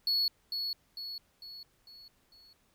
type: tone with echo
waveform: triangle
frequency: 4382 Hz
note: C#8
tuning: 21 cents flat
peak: -25 dBFS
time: 0.07-0.28 s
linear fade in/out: 2 ms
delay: 450 ms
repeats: 5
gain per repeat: -6 dB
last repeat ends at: 2.53 s
effects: pink hiss -70 dBFS RMS until 2.74 s

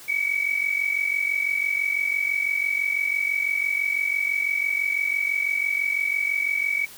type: tone pair together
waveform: sine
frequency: 2237 / 2283 Hz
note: C#7 / D7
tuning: +15 / -50 cents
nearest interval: unison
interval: 35 cents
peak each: -26 / -23 dBFS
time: 0.08-6.86 s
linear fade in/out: 10 ms
effects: white hiss -44 dBFS RMS until 6.97 s

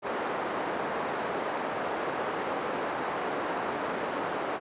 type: band-pass noise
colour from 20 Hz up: pink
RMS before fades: -32 dBFS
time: 0.02-4.6 s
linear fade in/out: 50 ms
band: 410 to 1300 Hz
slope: 12 dB/octave
effects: resampled to 8000 Hz

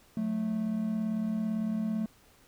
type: tone pair together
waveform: triangle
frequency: 181.5 / 219.4 Hz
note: F#3 / A3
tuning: -33 / -5 cents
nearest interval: minor third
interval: 328 cents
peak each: -34 / -27 dBFS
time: 0.17-2.06 s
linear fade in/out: 2 ms
effects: pink hiss -61 dBFS RMS until 2.47 s

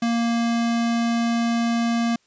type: tone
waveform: square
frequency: 233.1 Hz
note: A#3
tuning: in tune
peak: -20 dBFS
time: 0.02-2.16 s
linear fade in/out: 5 ms
effects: white hiss -63 dBFS RMS until 2.26 s + resampled to 16000 Hz

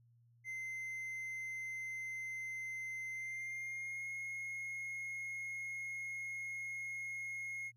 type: tone with pitch glide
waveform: triangle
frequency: 2072 to 2155 Hz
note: C7 to C#7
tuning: -17 to -49 cents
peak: -39 dBFS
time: 0.44-7.72 s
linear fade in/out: 50 ms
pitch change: +68 cents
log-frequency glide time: 3.11-4.08 s
effects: added 118 Hz sine -65 dBFS peak until 7.76 s

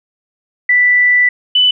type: tone pair in turn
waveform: sine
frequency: 1975.5 / 2992 Hz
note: B6 / F#7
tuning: 0 / +19 cents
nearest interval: perfect fifth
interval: 719 cents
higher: second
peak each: -7 dBFS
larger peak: neither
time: 0.69-1.29 / 1.55-1.71 s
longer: first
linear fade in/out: 5 ms
effects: none

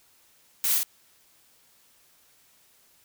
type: noise with echo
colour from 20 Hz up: blue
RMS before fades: -25 dBFS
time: 0.64-0.78 s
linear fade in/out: 0 ms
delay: 51 ms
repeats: 1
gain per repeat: -2 dB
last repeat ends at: 0.831 s
effects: white hiss -61 dBFS RMS until 3.04 s

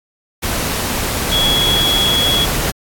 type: tone in noise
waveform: sine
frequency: 3348 Hz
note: G#7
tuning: 13 cents sharp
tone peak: -13 dBFS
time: 1.31-2.46 s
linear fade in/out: 20 ms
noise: pink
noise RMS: -19 dBFS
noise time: 0.42-2.72 s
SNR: +3 dB
effects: AAC 64 kbps

